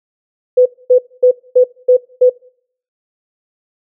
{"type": "tone bursts", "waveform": "sine", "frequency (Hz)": 501, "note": "B4", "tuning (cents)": 25, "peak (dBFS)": -4, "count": 6, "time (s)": [0.57, 2.298], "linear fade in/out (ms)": 10, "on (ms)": 88, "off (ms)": 240, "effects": ["noise-tail reverb RT60 0.6 s tail -23 dB re dry"]}